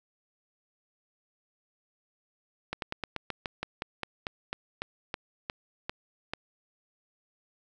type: slowing click train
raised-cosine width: 0.3 ms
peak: -16 dBFS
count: 17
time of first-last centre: 2.73-6.335 s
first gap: 92 ms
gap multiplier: 1.11
effects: none